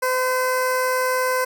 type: tone with notch filter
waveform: 15% pulse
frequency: 511 Hz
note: C5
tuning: 41 cents flat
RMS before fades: -21 dBFS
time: 0.02-1.45 s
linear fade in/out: 10 ms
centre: 3400 Hz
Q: 0.8
effects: none